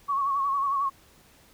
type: tone with vibrato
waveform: sine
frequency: 1108.7 Hz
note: C#6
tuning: in tune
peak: -23 dBFS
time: 0.08-0.9 s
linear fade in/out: 20 ms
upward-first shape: sine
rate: 11 Hz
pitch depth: 53 cents each way
effects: pink hiss -57 dBFS RMS until 1.53 s